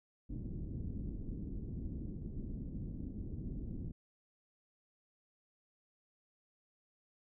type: low-pass noise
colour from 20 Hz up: pink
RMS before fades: -42 dBFS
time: 0.29-3.92 s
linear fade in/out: 10 ms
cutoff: 300 Hz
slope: 24 dB/octave
effects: none